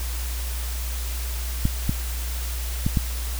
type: clicks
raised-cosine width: 5 ms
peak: -8 dBFS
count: 4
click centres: 1.654 / 1.894 / 2.865 / 2.972 s
effects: added 60 Hz sine -26 dBFS peak until 3.39 s + white hiss -35 dBFS RMS until 3.39 s